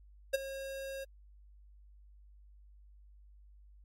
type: tone with ADSR envelope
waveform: square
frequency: 541 Hz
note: C#5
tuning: 42 cents flat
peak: -25 dBFS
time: 0.33-1.05 s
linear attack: 15 ms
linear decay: 19 ms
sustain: -15 dB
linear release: 18 ms
effects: added 50 Hz sine -55 dBFS peak until 3.84 s + MP3 64 kbps